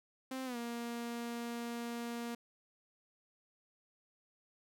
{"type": "tone with pitch glide", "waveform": "sawtooth", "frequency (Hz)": [261.6, 235.8], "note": ["C4", "A#3"], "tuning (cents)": [0, 20], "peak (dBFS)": -35, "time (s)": [0.31, 2.35], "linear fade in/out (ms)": 5, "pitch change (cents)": -180, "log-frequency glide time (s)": [0.45, 0.57], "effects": []}